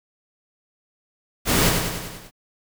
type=noise with echo; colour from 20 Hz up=pink; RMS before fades=-19 dBFS; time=1.45-1.73 s; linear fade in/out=50 ms; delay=97 ms; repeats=6; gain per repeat=-4 dB; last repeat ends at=2.312 s; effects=none